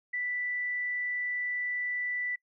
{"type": "tone", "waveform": "sine", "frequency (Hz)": 1975, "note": "B6", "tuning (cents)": 0, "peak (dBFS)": -30, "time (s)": [0.13, 2.36], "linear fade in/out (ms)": 10, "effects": ["noise-tail reverb RT60 0.1 s tail -25 dB re dry"]}